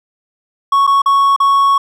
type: tone with dropouts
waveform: triangle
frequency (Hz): 1108.7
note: C#6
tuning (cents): 0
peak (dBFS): -6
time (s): 0.72-1.78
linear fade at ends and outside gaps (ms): 5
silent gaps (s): 0.868-0.874 / 1.019-1.059 / 1.363-1.401
effects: none